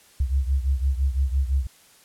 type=beating tone pair; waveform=sine; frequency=65.9 / 71.8 Hz; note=C2 / D2; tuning=+13 / -39 cents; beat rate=5.9 Hz; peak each=-21 / -25 dBFS; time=0.2-1.67 s; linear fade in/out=5 ms; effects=white hiss -54 dBFS RMS until 2.04 s + low-pass 12000 Hz 12 dB/octave